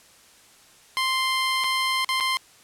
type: tone with dropouts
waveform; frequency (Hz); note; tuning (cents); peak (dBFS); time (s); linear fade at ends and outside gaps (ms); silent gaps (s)
15% pulse; 1046.5; C6; 0; -15; 0.97-2.37; 0; 1.638-1.642 / 2.046-2.09 / 2.201-2.207
effects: white hiss -53 dBFS RMS until 2.63 s + low-pass 10000 Hz 12 dB/octave